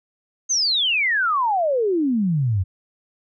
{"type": "exponential sweep", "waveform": "sine", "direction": "down", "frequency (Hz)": [6500, 88], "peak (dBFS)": -17, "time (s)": [0.49, 2.64], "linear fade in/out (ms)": 20, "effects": []}